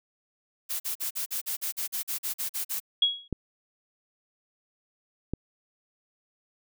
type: noise bursts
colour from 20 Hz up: blue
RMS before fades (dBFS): -31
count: 14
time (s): 0.69-2.802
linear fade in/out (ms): 20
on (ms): 110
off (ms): 44
type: tone with exponential decay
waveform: sine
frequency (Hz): 3322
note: G#7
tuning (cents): 0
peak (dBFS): -16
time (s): 3.02-3.28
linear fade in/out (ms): 5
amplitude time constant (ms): 56
type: clicks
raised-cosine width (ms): 3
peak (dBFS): -16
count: 2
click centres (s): 3.327 / 5.336
effects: none